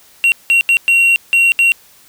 triangle tone bursts at uneven times, 2744 Hz, F7, 31 cents flat, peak -6 dBFS, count 6, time 0.24-0.32 / 0.5-0.61 / 0.69-0.77 / 0.88-1.16 / 1.33-1.52 / 1.59-1.72 s, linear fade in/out 0 ms, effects white hiss -46 dBFS RMS until 2.08 s

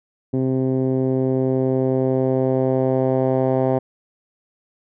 10% pulse tone with low-pass filter sweep, 130.81 Hz, C3, in tune, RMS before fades -19 dBFS, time 0.33-3.79 s, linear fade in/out 10 ms, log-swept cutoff 320 to 700 Hz, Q 1.4, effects none

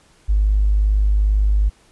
triangle tone with tanh clipping, 51.2 Hz, G#1, 24 cents flat, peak -12 dBFS, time 0.28-1.7 s, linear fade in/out 20 ms, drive 2 dB, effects pink hiss -54 dBFS RMS until 1.91 s + resampled to 24000 Hz

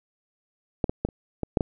clicks, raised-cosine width 2 ms, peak -8 / -12 / -10 / -27 / -14 / -6 / -10 dBFS, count 7, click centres 0.842 / 0.895 / 1.05 / 1.088 / 1.433 / 1.572 / 1.608 s, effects none

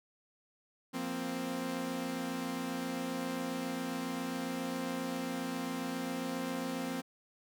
sawtooth chord, F suspended fourth, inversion none, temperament equal with one note detuned, 174.61 / 234.2 / 261.6 Hz, F3 / Bb3 / C4, 0 / +8 / 0 cents, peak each -39 / -37 / -33 dBFS, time 0.93-7.02 s, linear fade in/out 20 ms, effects none

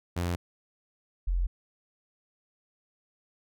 sawtooth / sine tone pair in turn, 87.31 / 43.86 Hz, F2 / F1, 0 / +8 cents, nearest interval octave, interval 1192 cents, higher first, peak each -24 dBFS, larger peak neither, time 0.16-0.36 / 1.27-1.47 s, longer neither, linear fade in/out 10 ms, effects none

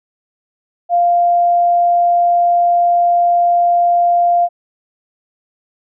sine tone, 697 Hz, F5, 4 cents flat, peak -9 dBFS, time 0.89-4.49 s, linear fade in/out 50 ms, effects none

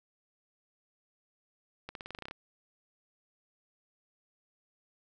accelerating click train, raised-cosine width 0.3 ms, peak -25 dBFS, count 11, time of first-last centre 1.89-2.311 s, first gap 62 ms, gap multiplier 0.91, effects none

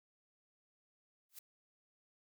blue noise with exponential growth, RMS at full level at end -45 dBFS, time 1.29-1.39 s, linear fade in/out 5 ms, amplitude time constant 20 ms, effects none

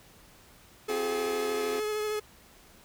45% pulse tone with vibrato, 425.1 Hz, G#4, 40 cents sharp, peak -29 dBFS, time 0.88-2.2 s, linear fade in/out 10 ms, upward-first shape triangle, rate 13 Hz, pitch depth 21 cents each way
25% pulse chord, C suspended fourth, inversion none, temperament equal, 261.6 / 349.2 / 392 Hz, C4 / F4 / G4, 0 / 0 / 0 cents, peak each -35 dBFS, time 0.89-1.8 s, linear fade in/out 5 ms
effects pink hiss -56 dBFS RMS until 2.84 s

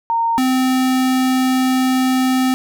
sine / square tone pair in turn, 921 / 258.4 Hz, A#5 / C4, -21 / -21 cents, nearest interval octave + minor seventh, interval 2200 cents, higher first, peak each -14 dBFS, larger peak neither, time 0.1-0.38 / 0.38-2.54 s, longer second, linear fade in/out 0 ms, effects none

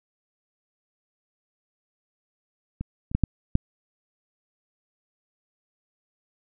clicks, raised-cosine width 5 ms, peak -18 / -25 / -9 / -7 / -6 dBFS, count 5, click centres 2.81 / 3.115 / 3.15 / 3.237 / 3.554 s, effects none

